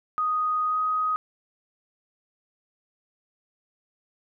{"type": "tone with pitch glide", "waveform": "sine", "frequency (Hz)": [1244.5, 1254.6], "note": ["D#6", "D#6"], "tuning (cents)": [0, 14], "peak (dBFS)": -22, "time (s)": [0.18, 1.16], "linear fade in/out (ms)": 0, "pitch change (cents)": 14, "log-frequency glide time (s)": [0.67, 0.78], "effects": []}